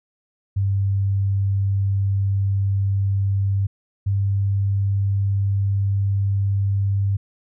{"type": "tone pair in turn", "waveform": "sine", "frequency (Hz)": [98.4, 99.03], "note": ["G2", "G2"], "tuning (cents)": [7, 18], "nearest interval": "unison", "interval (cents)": 11, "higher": "second", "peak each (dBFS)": -17, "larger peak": "neither", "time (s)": [[0.56, 3.67], [4.06, 7.17]], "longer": "neither", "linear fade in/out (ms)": 10, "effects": []}